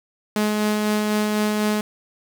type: tone with tremolo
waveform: sawtooth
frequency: 211.5 Hz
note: G#3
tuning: 32 cents sharp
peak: -14 dBFS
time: 0.36-1.81 s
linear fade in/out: 2 ms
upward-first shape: sine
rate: 4 Hz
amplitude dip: 25%
effects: 7-bit